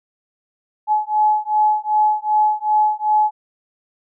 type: beating tone pair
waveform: sine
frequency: 850 / 852.6 Hz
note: G#5 / G#5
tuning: +40 / +45 cents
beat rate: 2.6 Hz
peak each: -17 / -17 dBFS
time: 0.87-3.31 s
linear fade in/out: 50 ms
effects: none